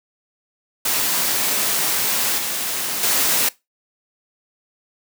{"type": "noise with level steps", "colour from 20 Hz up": "white", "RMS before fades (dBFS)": [-20, -24, -18], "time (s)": [0.85, 3.49], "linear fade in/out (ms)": 5, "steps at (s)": [2.38, 3.03], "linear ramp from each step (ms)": 2, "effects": ["noise-tail reverb RT60 0.2 s tail -20 dB re dry", "high-pass 150 Hz 12 dB/octave"]}